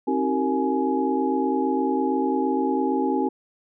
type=tone cluster; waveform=sine; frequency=266.3 / 315.1 / 381.4 / 458.6 / 839 Hz; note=C4 / D#4 / G4 / A#4 / G#5; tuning=+31 / +22 / -47 / -28 / +17 cents; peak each=-24 / -28 / -26 / -30 / -27 dBFS; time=0.07-3.29 s; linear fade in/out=10 ms; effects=none